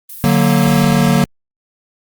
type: noise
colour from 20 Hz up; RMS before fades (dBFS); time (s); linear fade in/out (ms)
violet; -31; 0.09-0.83; 5
type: chord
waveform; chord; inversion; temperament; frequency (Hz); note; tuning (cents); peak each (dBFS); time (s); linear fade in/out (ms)
square; D augmented; none; equal; 146.83 / 185 / 233.1; D3 / F#3 / A#3; 0 / 0 / 0; -15; 0.24-1.24; 0
effects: Opus 32 kbps